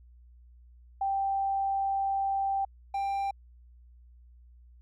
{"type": "tone pair in turn", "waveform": ["sine", "triangle"], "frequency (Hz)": [784, 790.4], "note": ["G5", "G5"], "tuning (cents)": [0, 14], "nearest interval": "unison", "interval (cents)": 14, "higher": "second", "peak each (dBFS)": -26, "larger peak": "neither", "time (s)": [[1.01, 2.65], [2.94, 3.31]], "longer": "first", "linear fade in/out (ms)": 5, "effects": ["added 60 Hz sine -52 dBFS peak until 4.81 s"]}